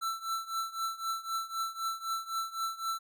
square tone with tremolo, 1334 Hz, E6, 20 cents sharp, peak -30 dBFS, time 0.01-2.99 s, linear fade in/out 20 ms, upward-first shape triangle, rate 3.9 Hz, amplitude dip 90%, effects none

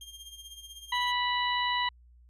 sawtooth tone with tremolo, 3204 Hz, G7, 37 cents sharp, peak -39 dBFS, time 0.01-1.12 s, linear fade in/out 2 ms, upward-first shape sine, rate 16 Hz, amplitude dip 65%
harmonic tone, 983 Hz, B5, 8 cents flat, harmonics 1 / 2 / 3 / 4, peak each -29 / -32 / -34 / -35 dBFS, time 0.92-1.89 s, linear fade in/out 5 ms
effects added 60 Hz sine -54 dBFS peak until 2.29 s + resampled to 32000 Hz

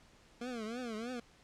25% pulse tone with vibrato, 233.1 Hz, A#3, in tune, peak -35 dBFS, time 0.41-1.2 s, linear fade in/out 5 ms, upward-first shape triangle, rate 3.2 Hz, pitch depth 180 cents each way, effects pink hiss -63 dBFS RMS until 1.43 s + low-pass 7000 Hz 12 dB/octave

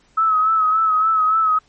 sine tone with vibrato, 1289 Hz, E6, 39 cents flat, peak -13 dBFS, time 0.17-1.59 s, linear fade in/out 10 ms, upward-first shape sine, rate 3.5 Hz, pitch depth 42 cents each way, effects pink hiss -57 dBFS RMS until 1.68 s + MP3 32 kbps

